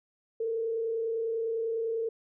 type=tone with frequency modulation; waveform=sine; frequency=453.5 Hz; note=A#4; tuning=48 cents flat; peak=-28 dBFS; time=0.4-2.09 s; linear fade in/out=5 ms; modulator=30 Hz; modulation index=0.41; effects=none